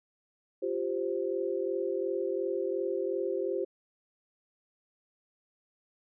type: chord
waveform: sine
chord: F suspended second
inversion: none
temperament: equal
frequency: 349.2 / 392 / 523.3 Hz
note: F4 / G4 / C5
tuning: 0 / 0 / 0 cents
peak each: -34 / -32 / -34 dBFS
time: 0.62-3.65 s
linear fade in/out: 10 ms
effects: none